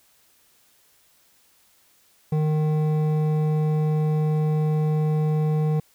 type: tone with hard clipping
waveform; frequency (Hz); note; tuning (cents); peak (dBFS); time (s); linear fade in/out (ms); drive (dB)
sine; 153.8; D#3; -20; -21; 2.32-5.8; 5; 10
effects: white hiss -60 dBFS RMS until 5.94 s